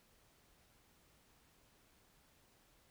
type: silence
effects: pink hiss -70 dBFS RMS until 2.9 s